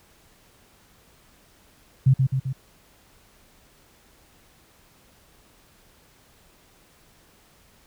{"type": "tone with echo", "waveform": "sine", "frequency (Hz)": 132.4, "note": "C3", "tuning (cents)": 21, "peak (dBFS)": -12, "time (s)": [2.06, 2.14], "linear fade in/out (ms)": 10, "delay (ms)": 130, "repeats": 3, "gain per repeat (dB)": -4, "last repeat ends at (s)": 2.53, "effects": ["pink hiss -57 dBFS RMS until 7.86 s"]}